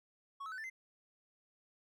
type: tone with pitch steps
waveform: triangle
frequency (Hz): 1108.7 / 1295.8 / 1514.5 / 1770.1 / 2069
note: C#6 / E6 / F#6 / A6 / C7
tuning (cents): 0 / -30 / +40 / +10 / -20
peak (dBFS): -40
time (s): 0.4-0.7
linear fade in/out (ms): 10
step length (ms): 60
effects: none